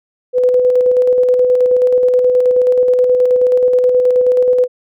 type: tone with tremolo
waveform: sine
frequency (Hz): 500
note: B4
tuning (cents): +21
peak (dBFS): -7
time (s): 0.33-4.68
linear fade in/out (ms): 50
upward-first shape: square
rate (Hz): 9.4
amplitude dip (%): 30
effects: none